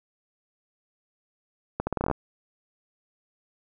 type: accelerating click train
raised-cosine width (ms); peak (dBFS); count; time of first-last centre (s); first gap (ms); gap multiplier
1; -12; 10; 1.8-2.113; 70; 0.81
effects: none